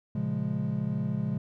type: chord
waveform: triangle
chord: Bb minor seventh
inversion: none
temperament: equal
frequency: 116.54 / 138.59 / 174.61 / 207.7 Hz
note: Bb2 / Db3 / F3 / Ab3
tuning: 0 / 0 / 0 / 0 cents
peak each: -33 / -30 / -32 / -30 dBFS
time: 0.15-1.38 s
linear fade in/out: 5 ms
effects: none